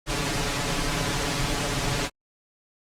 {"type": "noise with comb filter", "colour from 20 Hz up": "pink", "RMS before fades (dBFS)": -26, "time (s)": [0.06, 2.1], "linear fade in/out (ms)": 50, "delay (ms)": 7, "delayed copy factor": 0.9, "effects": ["low-pass 8000 Hz 12 dB/octave", "Opus 48 kbps"]}